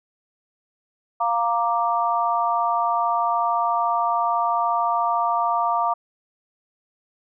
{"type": "chord", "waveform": "sine", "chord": "Bb major", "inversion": "second", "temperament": "equal", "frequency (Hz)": [698.5, 932.3, 1174.7], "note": ["F5", "Bb5", "D6"], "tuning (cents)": [0, 0, 0], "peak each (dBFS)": -23, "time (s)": [1.2, 5.94], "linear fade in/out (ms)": 10, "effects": []}